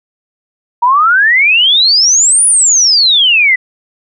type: exponential two-way sweep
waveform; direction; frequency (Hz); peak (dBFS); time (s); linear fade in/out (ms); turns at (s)
sine; up then down; 932.3 to 9956 to 1961; -5; 0.82-3.56; 10; 2.46
effects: none